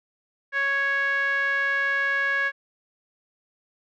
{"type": "tone with low-pass filter", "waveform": "5% pulse", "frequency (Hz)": 554.4, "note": "C#5", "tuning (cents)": 0, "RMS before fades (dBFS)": -24, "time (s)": [0.52, 2.52], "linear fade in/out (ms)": 50, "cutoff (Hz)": 1800, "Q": 9.1, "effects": []}